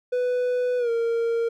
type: tone with pitch glide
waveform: triangle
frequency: 496.2 to 463 Hz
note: B4 to A#4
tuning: +8 to -12 cents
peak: -19 dBFS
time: 0.12-1.49 s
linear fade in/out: 10 ms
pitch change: -120 cents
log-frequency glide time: 0.78-0.9 s
effects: none